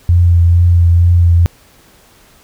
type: tone with vibrato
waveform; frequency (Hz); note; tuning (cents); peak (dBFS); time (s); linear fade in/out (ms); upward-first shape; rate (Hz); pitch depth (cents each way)
sine; 86.3; F2; -20; -5; 0.09-1.46; 0; triangle; 2.2; 24
effects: pink hiss -46 dBFS RMS until 2.43 s